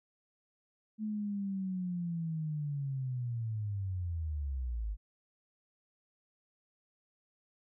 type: linear sweep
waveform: sine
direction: down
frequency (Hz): 217.5 to 49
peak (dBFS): -33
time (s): 0.98-4.97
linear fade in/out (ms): 50
effects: none